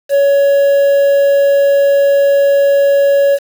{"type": "tone with quantisation", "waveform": "triangle", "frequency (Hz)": 560, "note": "C#5", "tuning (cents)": 18, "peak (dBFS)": -5, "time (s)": [0.09, 3.39], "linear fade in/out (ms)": 50, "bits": 5, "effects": []}